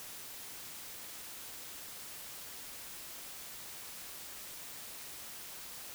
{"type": "silence", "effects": ["white hiss -47 dBFS RMS until 5.94 s"]}